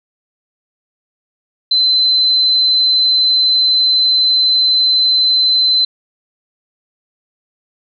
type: tone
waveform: sine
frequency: 4058 Hz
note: B7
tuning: 46 cents sharp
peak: -9 dBFS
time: 1.71-5.85 s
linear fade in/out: 5 ms
effects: none